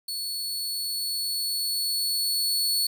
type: tone with level ramp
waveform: sawtooth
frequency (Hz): 4412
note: C#8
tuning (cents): -9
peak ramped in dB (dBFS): -27 to -19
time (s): 0.08-2.87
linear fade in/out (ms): 5
effects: 8-bit